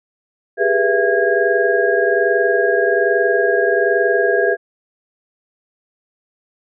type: tone cluster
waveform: sine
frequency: 395.8 / 417 / 487 / 668 / 1638 Hz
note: G4 / G#4 / B4 / E5 / G#6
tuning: +17 / +7 / -24 / +23 / -24 cents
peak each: -19 dBFS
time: 0.57-4.57 s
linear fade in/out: 50 ms
effects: none